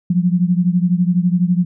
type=beating tone pair; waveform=sine; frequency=174.61 / 186.61 Hz; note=F3 / F#3; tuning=0 / +15 cents; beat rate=12 Hz; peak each=-14 / -17 dBFS; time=0.1-1.65 s; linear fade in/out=5 ms; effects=none